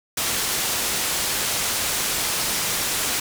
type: low-pass noise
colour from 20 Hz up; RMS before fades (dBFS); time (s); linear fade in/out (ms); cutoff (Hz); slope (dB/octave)
white; -24; 0.17-3.2; 5; 11000; 12
effects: none